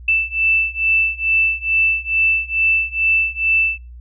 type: beating tone pair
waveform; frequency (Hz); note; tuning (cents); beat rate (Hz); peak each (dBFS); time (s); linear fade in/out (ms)
sine; 2649 / 2651.3; E7 / E7; +8 / +9; 2.3; -17 / -18; 0.08-3.78; 5
effects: noise-tail reverb RT60 0.3 s tail -25 dB re dry + added 60 Hz sine -34 dBFS peak until 4 s